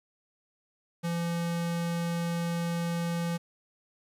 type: tone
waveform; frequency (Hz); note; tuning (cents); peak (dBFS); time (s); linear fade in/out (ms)
square; 170; F3; -46; -29; 1.03-3.38; 20
effects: resampled to 32000 Hz + 10-bit